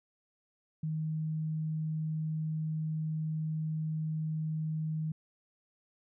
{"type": "tone", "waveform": "sine", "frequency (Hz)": 156.8, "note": "D#3", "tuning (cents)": 14, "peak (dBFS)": -31, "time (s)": [0.83, 5.12], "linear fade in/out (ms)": 5, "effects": []}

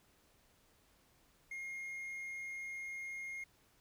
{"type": "tone", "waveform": "triangle", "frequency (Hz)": 2137, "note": "C7", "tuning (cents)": 36, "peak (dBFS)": -40, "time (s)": [1.51, 3.44], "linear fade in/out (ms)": 5, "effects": ["pink hiss -70 dBFS RMS until 3.8 s"]}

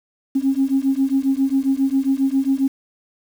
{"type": "beating tone pair", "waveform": "sine", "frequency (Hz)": [266.6, 274], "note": ["C4", "C#4"], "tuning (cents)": [33, -20], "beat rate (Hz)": 7.4, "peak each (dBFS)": -18, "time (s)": [0.35, 2.68], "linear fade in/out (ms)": 10, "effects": ["tanh soft clip ceiling -8 dBFS", "7-bit"]}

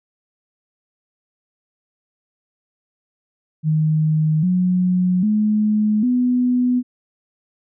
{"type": "tone with pitch steps", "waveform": "sine", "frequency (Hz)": [155.56, 181.81, 212.5, 248.4], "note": ["D#3", "F#3", "G#3", "B3"], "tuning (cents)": [0, -30, 40, 10], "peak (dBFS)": -14, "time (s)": [3.63, 6.83], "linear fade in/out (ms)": 50, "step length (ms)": 800, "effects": []}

